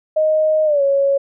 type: tone with pitch glide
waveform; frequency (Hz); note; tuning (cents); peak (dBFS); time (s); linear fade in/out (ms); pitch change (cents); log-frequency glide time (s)
sine; 622.3 to 554.4; D#5 to C#5; 0 to 0; -12; 0.16-1.18; 10; -200; 0.65-0.82
effects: none